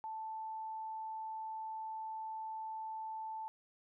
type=tone; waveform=sine; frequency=880 Hz; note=A5; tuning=in tune; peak=-40 dBFS; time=0.04-3.48 s; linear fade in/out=0 ms; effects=none